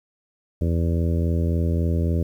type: harmonic tone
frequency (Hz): 83.6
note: E2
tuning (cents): +25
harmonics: 1 / 2 / 3 / 4 / 5 / 6 / 7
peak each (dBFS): -20 / -26 / -30 / -32 / -34 / -36 / -37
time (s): 0.61-2.23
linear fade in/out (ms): 5
effects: 9-bit